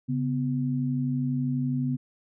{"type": "tone pair together", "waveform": "sine", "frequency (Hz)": [138.59, 250.7], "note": ["C#3", "B3"], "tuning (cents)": [0, 26], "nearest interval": "minor seventh", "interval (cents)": 1026, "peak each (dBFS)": -27, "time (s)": [0.08, 1.97], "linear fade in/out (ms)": 20, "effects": []}